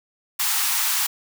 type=high-pass noise; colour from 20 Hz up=white; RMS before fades=-22 dBFS; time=0.39-1.07 s; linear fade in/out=10 ms; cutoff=770 Hz; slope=96 dB/octave; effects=none